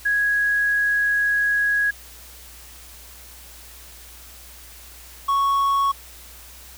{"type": "tone pair in turn", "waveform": ["sine", "triangle"], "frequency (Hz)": [1661, 1108.6], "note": ["G#6", "C#6"], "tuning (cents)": [0, 0], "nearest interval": "perfect fifth", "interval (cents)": 700, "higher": "first", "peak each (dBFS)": [-17, -15], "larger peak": "second", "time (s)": [[0.05, 1.91], [5.28, 5.92]], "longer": "first", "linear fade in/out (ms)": 10, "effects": ["added 60 Hz sine -46 dBFS peak until 6.77 s", "white hiss -44 dBFS RMS until 6.77 s"]}